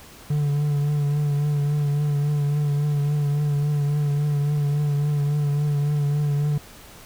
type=tone with vibrato; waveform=triangle; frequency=145.8 Hz; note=D3; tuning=12 cents flat; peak=-17 dBFS; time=0.3-6.58 s; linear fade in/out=5 ms; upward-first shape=triangle; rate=3.6 Hz; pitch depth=39 cents each way; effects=pink hiss -45 dBFS RMS until 7.05 s